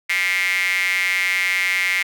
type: tone with high-pass filter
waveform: square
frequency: 92.5 Hz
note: F#2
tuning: in tune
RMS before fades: -20 dBFS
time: 0.09-2.03 s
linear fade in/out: 10 ms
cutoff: 2100 Hz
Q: 8.8
effects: none